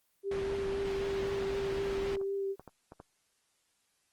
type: tone with vibrato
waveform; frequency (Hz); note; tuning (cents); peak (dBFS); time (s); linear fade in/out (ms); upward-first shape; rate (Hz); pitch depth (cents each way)
sine; 393.3; G4; +6; -31; 0.23-2.56; 50; triangle; 3.9; 15
type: low-pass noise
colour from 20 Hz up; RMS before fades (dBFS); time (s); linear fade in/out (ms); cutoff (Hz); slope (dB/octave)
pink; -41; 0.31-2.16; 5; 3600; 12
type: clicks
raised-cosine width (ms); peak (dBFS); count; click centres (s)
1; -33; 10; 1.366 / 1.424 / 1.775 / 2.04 / 2.168 / 2.214 / 2.596 / 2.677 / 2.921 / 3.001
effects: white hiss -74 dBFS RMS until 4.12 s + Opus 24 kbps

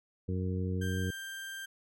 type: harmonic tone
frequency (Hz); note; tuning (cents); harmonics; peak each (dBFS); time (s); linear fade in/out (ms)
92.5; F#2; 0; 1 / 2 / 3 / 4 / 5; -32 / -36 / -42 / -43 / -42; 0.28-1.11; 10
type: tone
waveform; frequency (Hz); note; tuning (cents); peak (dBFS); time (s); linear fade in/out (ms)
35% pulse; 1580; G6; +13; -38; 0.81-1.66; 10
effects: none

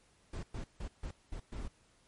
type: noise bursts at uneven times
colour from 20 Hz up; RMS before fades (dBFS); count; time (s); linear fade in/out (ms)
brown; -40; 6; 0.33-0.43 / 0.54-0.64 / 0.8-0.88 / 1.03-1.11 / 1.32-1.4 / 1.52-1.68; 5
effects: pink hiss -68 dBFS RMS until 2.07 s + MP3 48 kbps

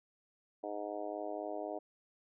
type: harmonic tone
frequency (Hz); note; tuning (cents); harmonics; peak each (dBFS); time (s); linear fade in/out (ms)
103.83; G#2; 0; 3 / 4 / 5 / 6 / 7 / 8 / 9; -45 / -45 / -47 / -42 / -44 / -54 / -55; 0.63-1.79; 10
effects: none

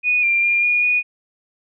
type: tone with pitch steps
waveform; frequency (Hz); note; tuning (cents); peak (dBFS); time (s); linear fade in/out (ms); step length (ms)
sine; 2475 / 2381 / 2402 / 2439 / 2463; D#7 / D7 / D7 / D#7 / D#7; -10 / +23 / +38 / -35 / -18; -14; 0.03-1.03; 50; 200
effects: none

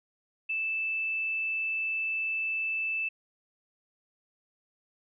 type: tone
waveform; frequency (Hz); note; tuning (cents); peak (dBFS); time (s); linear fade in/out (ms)
sine; 2637; E7; 0; -28; 0.49-3.09; 10
effects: none

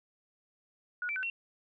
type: tone with pitch steps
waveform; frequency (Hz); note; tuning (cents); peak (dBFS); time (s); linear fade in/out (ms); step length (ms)
sine; 1457 / 2333 / 1517 / 2725; F#6 / D7 / F#6 / F7; -27 / -12 / +43 / -43; -32; 1.02-1.3; 2; 70
effects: none

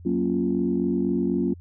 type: chord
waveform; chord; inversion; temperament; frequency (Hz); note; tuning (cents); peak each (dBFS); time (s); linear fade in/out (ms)
sine; Gb major seventh; none; equal; 185 / 233.1 / 277.2 / 349.2; Gb3 / Bb3 / Db4 / F4; 0 / 0 / 0 / 0; -26; 0.05-1.54; 10
effects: tanh soft clip ceiling -11 dBFS + added 87 Hz sine -41 dBFS peak until 1.6 s

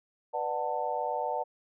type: chord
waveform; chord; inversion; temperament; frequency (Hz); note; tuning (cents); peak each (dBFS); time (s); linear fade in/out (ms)
sine; B minor seventh; none; just; 493.9 / 592.7 / 740.8 / 889; B4 / D5 / F#5 / A5; 0 / +16 / +2 / +18; -36 / -35 / -34 / -33; 0.33-1.44; 20
effects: none

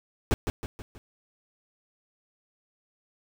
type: noise with echo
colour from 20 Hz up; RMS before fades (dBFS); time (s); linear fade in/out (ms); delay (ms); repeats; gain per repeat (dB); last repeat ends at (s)
brown; -22; 0.31-0.34; 0; 160; 4; -6; 0.98
effects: none

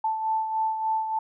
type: beating tone pair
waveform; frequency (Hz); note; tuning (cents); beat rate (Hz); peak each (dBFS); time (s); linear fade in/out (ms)
sine; 880 / 883.4; A5 / A5; 0 / +7; 3.4; -24 / -33; 0.04-1.19; 5
effects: none

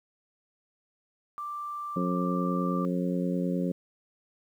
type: tone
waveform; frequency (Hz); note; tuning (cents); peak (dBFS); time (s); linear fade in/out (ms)
sine; 1178; D6; +5; -33; 1.38-2.85; 0
type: harmonic tone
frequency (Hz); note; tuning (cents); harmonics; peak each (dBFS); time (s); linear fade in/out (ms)
89.6; F2; +45; 2 / 3 / 4 / 5 / 6; -28 / -32 / -37 / -38 / -36; 1.96-3.72; 5
effects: 10-bit

